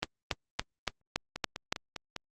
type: two click trains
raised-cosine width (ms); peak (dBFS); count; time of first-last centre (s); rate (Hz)
0.2; -11 / -19; 7 / 5; 0.03-1.725 / 1.36-2.163; 3.54 / 4.98
effects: Opus 24 kbps